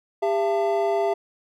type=tone cluster; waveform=triangle; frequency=399.8 / 675 / 886 Hz; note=G4 / E5 / A5; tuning=+34 / +41 / +12 cents; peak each=-21 / -21 / -28 dBFS; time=0.22-1.14 s; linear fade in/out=10 ms; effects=none